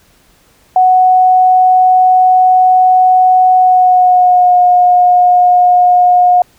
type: tone with pitch glide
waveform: sine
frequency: 740 to 718.9 Hz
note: F#5 to F5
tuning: 0 to +50 cents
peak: -4 dBFS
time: 0.76-6.42 s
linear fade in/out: 2 ms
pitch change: -50 cents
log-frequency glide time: 3.56-4.6 s
effects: pink hiss -49 dBFS RMS until 6.58 s